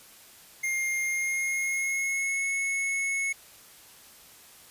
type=tone with pitch glide; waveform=square; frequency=2122 to 2194 Hz; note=C7 to C#7; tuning=+24 to -18 cents; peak=-27 dBFS; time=0.63-3.33 s; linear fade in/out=10 ms; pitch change=+58 cents; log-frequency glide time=1.04-2.48 s; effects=white hiss -52 dBFS RMS until 4.7 s + resampled to 32000 Hz